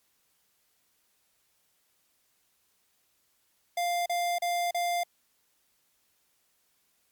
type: tone bursts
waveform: square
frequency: 698.5 Hz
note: F5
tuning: in tune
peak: -27 dBFS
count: 4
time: 3.77-5.035 s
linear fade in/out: 5 ms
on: 290 ms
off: 35 ms
effects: white hiss -71 dBFS RMS until 7.11 s + MP3 96 kbps